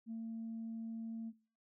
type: tone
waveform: sine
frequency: 226.1 Hz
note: A3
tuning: 47 cents sharp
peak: -39 dBFS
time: 0.06-1.33 s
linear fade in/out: 50 ms
effects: noise-tail reverb RT60 0.5 s tail -24 dB re dry + tanh soft clip ceiling -37 dBFS